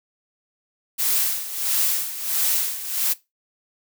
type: noise with tremolo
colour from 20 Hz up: blue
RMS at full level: -20 dBFS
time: 0.98-3.14 s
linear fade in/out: 20 ms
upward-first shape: sine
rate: 1.5 Hz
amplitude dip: 75%
effects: noise-tail reverb RT60 0.2 s tail -18 dB re dry